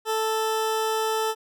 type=tone; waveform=20% pulse; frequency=440 Hz; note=A4; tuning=in tune; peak=-18 dBFS; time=0.05-1.35 s; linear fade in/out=50 ms; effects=none